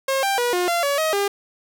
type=tone with pitch steps; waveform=sawtooth; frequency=538 / 788 / 484.3 / 357.1 / 688 / 566 / 632 / 401.8 Hz; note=C5 / G5 / B4 / F4 / F5 / C#5 / D#5 / G4; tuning=+48 / +9 / -34 / +39 / -26 / +36 / +27 / +43 cents; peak=-15 dBFS; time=0.08-1.28 s; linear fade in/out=5 ms; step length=150 ms; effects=none